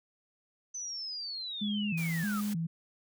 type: linear sweep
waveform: sine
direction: down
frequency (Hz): 6110 to 1192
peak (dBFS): -36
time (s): 0.74-2.41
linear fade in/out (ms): 10
type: tone with vibrato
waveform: sine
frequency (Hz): 185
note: F#3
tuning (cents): 0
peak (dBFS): -30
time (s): 1.61-2.67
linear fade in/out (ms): 10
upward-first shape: square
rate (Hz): 1.6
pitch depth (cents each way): 200
type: noise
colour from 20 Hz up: white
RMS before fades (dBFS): -44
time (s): 1.97-2.54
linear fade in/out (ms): 10
effects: none